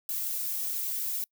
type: noise with flanger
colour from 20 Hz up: violet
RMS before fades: -32 dBFS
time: 0.09-1.24 s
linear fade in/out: 2 ms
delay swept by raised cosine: 1.9 to 3.1 ms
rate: 1.8 Hz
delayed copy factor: -0.5
effects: noise-tail reverb RT60 0.1 s tail -26 dB re dry